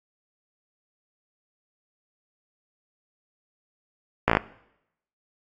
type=slowing click train; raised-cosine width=0.5 ms; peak=-3 dBFS; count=6; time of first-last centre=4.28-4.37 s; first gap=17 ms; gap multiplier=1.03; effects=noise-tail reverb RT60 0.8 s tail -20 dB re dry + AAC 64 kbps